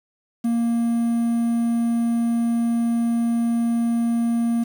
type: tone with quantisation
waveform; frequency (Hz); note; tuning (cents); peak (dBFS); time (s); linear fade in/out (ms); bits
triangle; 233.1; A#3; 0; -16; 0.44-4.64; 10; 7
effects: none